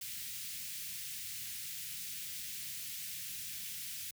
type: band-stop noise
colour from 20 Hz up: white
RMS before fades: -43 dBFS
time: 0.01-4.11 s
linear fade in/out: 5 ms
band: 180 to 2000 Hz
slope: 24 dB/octave
effects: high-pass 80 Hz 12 dB/octave